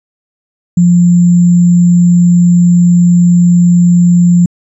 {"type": "tone with sample-and-hold", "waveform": "sine", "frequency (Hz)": 174.61, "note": "F3", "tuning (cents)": 0, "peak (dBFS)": -3, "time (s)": [0.77, 4.46], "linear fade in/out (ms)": 5, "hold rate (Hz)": 7350, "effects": ["resampled to 24000 Hz"]}